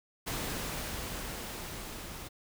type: noise with level ramp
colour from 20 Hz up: pink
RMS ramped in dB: -35 to -44 dBFS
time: 0.26-2.29 s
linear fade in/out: 20 ms
effects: none